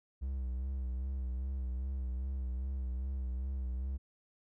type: tone with vibrato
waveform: triangle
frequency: 64.6 Hz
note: C2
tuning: 21 cents flat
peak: -32 dBFS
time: 0.21-3.98 s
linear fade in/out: 20 ms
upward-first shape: sine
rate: 2.5 Hz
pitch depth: 65 cents each way
effects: none